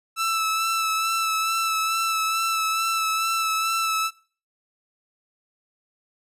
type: tone with vibrato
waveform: sawtooth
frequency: 1318.5 Hz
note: E6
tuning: in tune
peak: -18 dBFS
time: 0.16-4.11 s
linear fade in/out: 50 ms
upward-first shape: sine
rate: 2.3 Hz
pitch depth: 21 cents each way
effects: noise-tail reverb RT60 0.4 s tail -21 dB re dry + resampled to 32000 Hz